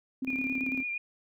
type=tone with tremolo; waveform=sine; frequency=261.6 Hz; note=C4; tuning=in tune; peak=-29 dBFS; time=0.22-0.83 s; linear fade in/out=5 ms; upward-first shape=square; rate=18 Hz; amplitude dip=65%
type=tone with vibrato; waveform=sine; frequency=2415 Hz; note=D7; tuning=48 cents sharp; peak=-31 dBFS; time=0.27-0.98 s; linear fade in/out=5 ms; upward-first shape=sine; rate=8.9 Hz; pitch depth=31 cents each way
effects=none